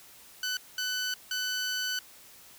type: tone bursts at uneven times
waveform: 15% pulse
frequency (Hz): 1500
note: F#6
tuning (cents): +23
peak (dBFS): -23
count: 3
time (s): 0.43-0.57 / 0.78-1.14 / 1.31-1.99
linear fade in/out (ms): 2
effects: white hiss -53 dBFS RMS until 2.58 s